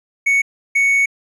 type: tone pair in turn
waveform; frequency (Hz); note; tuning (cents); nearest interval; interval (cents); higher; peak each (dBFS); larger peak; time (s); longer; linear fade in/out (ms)
triangle; 2222 / 2222; C#7 / C#7; +4 / +4; unison; 0; neither; -10; neither; 0.26-0.42 / 0.75-1.06; second; 10
effects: resampled to 32000 Hz